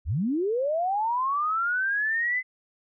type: linear sweep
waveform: sine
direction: up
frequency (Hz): 53.6 to 2047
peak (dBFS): -23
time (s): 0.05-2.43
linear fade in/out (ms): 50
effects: none